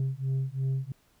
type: beating tone pair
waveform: sine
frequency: 132.1 / 135 Hz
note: C3 / C#3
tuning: +17 / -45 cents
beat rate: 2.9 Hz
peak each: -28 dBFS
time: 0-0.92 s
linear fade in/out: 2 ms
effects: tanh soft clip ceiling -24 dBFS + pink hiss -66 dBFS RMS until 1.2 s